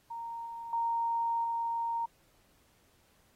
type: tone with level steps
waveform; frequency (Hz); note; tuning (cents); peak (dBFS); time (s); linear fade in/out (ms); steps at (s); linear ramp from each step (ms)
sine; 927; A#5; -10; -37 / -39 / -28 / -30; 0.1-2.06; 10; 0.46 / 0.73 / 1.44; 2
effects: pink hiss -68 dBFS RMS until 3.35 s + AAC 48 kbps